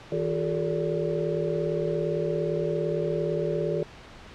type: tone cluster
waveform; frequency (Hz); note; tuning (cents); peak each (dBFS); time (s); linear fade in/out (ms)
sine; 160.8 / 359.1 / 410.4 / 447.9 / 576; E3 / F4 / G#4 / A4 / D5; -43 / +48 / -21 / +31 / -34; -31; 0.12-3.83; 2
effects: pink hiss -46 dBFS RMS until 4.34 s + low-pass 4000 Hz 12 dB/octave